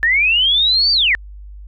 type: linear two-way sweep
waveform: sine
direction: up then down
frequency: 1749 to 4693 to 1749 Hz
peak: -11 dBFS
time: 0.03-1.15 s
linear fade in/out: 0 ms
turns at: 0.92 s
effects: added 50 Hz sine -32 dBFS peak until 1.67 s